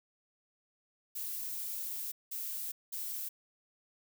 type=noise bursts at uneven times; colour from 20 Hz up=violet; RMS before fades=-39 dBFS; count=3; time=1.15-2.12 / 2.31-2.72 / 2.92-3.29 s; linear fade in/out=10 ms; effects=none